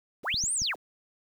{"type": "linear two-way sweep", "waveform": "sine", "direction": "up then down", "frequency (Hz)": [36.62, 9270, 36.62], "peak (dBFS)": -26, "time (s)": [0.23, 0.76], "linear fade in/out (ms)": 50, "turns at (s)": 0.53}
{"type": "clicks", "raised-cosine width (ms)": 5, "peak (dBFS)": -27, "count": 3, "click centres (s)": [0.343, 0.439, 0.619]}
{"effects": ["9-bit"]}